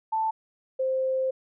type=tone pair in turn; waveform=sine; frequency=883 / 523.6 Hz; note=A5 / C5; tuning=+6 / +1 cents; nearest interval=major sixth; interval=905 cents; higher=first; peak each=-23 dBFS; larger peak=neither; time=0.12-0.31 / 0.79-1.31 s; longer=second; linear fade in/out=10 ms; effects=none